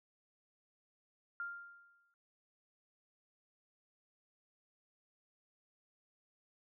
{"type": "tone with exponential decay", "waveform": "sine", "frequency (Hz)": 1396.9, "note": "F6", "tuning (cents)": 0, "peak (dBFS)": -37, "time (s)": [1.4, 2.14], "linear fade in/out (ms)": 1, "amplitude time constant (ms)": 160, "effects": []}